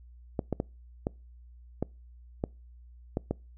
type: clicks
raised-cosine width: 2 ms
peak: -15 dBFS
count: 8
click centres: 0.392 / 0.527 / 0.601 / 1.069 / 1.826 / 2.439 / 3.171 / 3.31 s
effects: noise-tail reverb RT60 0.3 s tail -26 dB re dry + added 60 Hz sine -49 dBFS peak until 3.57 s